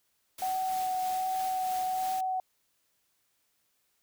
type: noise with tremolo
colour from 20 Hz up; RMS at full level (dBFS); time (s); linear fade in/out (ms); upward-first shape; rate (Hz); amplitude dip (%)
white; -42; 0.38-2.21; 5; sine; 3.1; 35
type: tone with vibrato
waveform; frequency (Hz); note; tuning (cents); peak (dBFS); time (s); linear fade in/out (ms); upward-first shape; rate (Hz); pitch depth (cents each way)
sine; 748; F#5; +19; -28; 0.42-2.4; 2; sine; 1.3; 12
effects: white hiss -74 dBFS RMS until 4.02 s